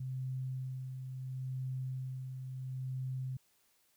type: tone with tremolo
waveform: sine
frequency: 130 Hz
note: C3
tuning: 11 cents flat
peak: -35 dBFS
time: 0-3.37 s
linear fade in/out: 5 ms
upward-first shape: sine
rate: 0.73 Hz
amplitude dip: 45%
effects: white hiss -72 dBFS RMS until 3.96 s